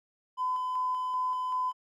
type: tone with tremolo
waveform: triangle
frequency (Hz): 1012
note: B5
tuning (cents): +42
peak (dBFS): -23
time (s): 0.37-1.73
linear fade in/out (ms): 50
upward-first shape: square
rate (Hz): 2.6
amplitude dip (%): 35
effects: tanh soft clip ceiling -25 dBFS